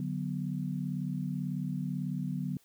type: chord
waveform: sine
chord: B minor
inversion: first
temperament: equal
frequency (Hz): 146.83 / 185 / 246.9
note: D3 / F#3 / B3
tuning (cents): 0 / 0 / 0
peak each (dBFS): -35 / -35 / -38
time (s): 0-2.57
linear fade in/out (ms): 2
effects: white hiss -66 dBFS RMS until 2.64 s